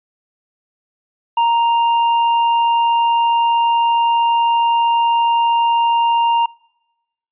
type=tone with tanh clipping; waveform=sine; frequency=932.3 Hz; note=A#5; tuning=in tune; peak=-13 dBFS; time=1.37-6.46 s; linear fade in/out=5 ms; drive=8 dB; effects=noise-tail reverb RT60 1.0 s tail -26 dB re dry + resampled to 8000 Hz